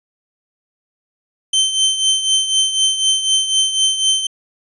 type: tone with tremolo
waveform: sawtooth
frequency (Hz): 3100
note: G7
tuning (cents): -20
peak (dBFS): -7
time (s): 1.53-4.27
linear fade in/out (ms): 5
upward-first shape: triangle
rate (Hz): 4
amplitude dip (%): 70
effects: resampled to 24000 Hz